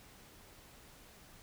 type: silence
effects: pink hiss -58 dBFS RMS until 1.42 s